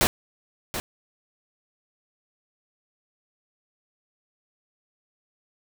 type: noise with echo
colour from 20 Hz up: pink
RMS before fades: -20 dBFS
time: 0.01-0.07 s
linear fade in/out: 0 ms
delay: 730 ms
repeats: 1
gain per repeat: -10 dB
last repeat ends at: 0.8 s
effects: none